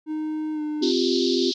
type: tone with pitch glide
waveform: triangle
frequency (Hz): 309.5 to 302.4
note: D#4 to D#4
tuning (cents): -9 to -49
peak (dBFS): -23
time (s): 0.06-0.93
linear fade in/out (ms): 50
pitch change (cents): -40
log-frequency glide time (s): 0.53-0.61
type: chord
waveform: sine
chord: C suspended fourth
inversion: none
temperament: equal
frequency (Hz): 261.6 / 349.2 / 392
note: C4 / F4 / G4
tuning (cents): 0 / 0 / 0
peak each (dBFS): -24 / -23 / -25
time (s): 0.81-1.52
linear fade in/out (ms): 20
type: band-pass noise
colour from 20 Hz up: pink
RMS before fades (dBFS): -29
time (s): 0.82-1.54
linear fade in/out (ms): 10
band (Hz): 3500 to 5100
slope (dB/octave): 48
effects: none